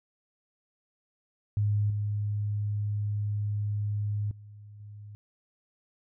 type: tone with level steps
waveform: sine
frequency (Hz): 103.83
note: G#2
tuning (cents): 0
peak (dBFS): -23 / -27 / -45 / -42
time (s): 1.57-5.15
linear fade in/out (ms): 0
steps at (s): 1.9 / 4.31 / 4.8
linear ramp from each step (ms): 2
effects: none